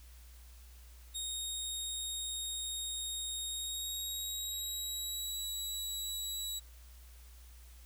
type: tone with pitch glide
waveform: 20% pulse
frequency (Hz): 3729 to 3899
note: A#7 to B7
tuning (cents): 0 to -23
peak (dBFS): -31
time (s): 1.14-6.6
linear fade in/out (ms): 20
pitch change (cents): +77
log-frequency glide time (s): 3.47-5.37
effects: added 60 Hz sine -52 dBFS peak until 7.85 s + white hiss -62 dBFS RMS until 7.85 s